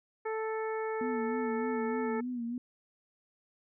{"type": "harmonic tone", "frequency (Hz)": 440, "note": "A4", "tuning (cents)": 0, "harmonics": [1, 2, 3, 4, 5], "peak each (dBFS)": [-33, -39, -43, -45, -47], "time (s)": [0.25, 2.21], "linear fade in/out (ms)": 10}
{"type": "tone with vibrato", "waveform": "sine", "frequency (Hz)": 241.7, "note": "B3", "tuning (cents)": -37, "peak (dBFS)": -33, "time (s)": [1.01, 2.58], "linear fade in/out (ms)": 2, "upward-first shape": "sine", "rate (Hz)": 3.3, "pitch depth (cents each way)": 68}
{"effects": []}